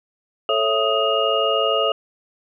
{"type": "tone cluster", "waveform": "sine", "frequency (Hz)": [440.6, 551, 664, 1251, 2845], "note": ["A4", "C#5", "E5", "D#6", "F7"], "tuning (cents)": [2, -11, 12, 9, 31], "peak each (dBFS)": -23, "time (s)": [0.49, 1.92], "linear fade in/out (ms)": 2, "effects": []}